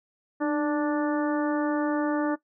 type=harmonic tone with a mistuned harmonic; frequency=293.7 Hz; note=D4; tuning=in tune; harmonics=1 / 2 / 3 / 4 / 5 / 6; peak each=-24 / -30 / -34 / -36 / -38 / -40 dBFS; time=0.4-2.36 s; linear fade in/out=20 ms; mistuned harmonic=1; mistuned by=+42 cents; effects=noise-tail reverb RT60 0.1 s tail -17 dB re dry